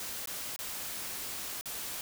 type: noise with dropouts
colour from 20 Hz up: white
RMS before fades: -39 dBFS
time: 0-2.01 s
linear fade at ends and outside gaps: 1 ms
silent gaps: 0.258-0.273 / 0.562-0.59 / 1.611-1.657 s
effects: none